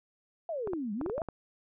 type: exponential two-way sweep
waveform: sine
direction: down then up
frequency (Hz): 698.5 to 196 to 698.5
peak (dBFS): -32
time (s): 0.49-1.22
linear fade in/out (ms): 2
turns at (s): 0.93
type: clicks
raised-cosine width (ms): 1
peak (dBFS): -23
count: 8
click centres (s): 0.674 / 0.734 / 1.013 / 1.062 / 1.098 / 1.18 / 1.218 / 1.287
effects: none